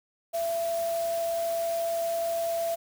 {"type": "tone in noise", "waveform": "sine", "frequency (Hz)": 671, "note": "E5", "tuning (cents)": 31, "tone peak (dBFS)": -26, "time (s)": [0.33, 2.76], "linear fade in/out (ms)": 20, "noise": "white", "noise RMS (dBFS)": -41, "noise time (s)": [0.33, 2.76], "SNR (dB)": 12, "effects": []}